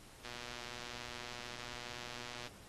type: click train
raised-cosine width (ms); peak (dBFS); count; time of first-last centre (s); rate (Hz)
0.2; -29; 270; 0.25-2.473; 121
effects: pink hiss -58 dBFS RMS until 2.68 s + AAC 32 kbps